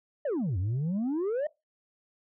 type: exponential two-way sweep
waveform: sine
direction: down then up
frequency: 629 to 86.5 to 629 Hz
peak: -24 dBFS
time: 0.25-1.47 s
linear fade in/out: 5 ms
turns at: 0.58 s
effects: noise-tail reverb RT60 0.2 s tail -21 dB re dry + tanh soft clip ceiling -26 dBFS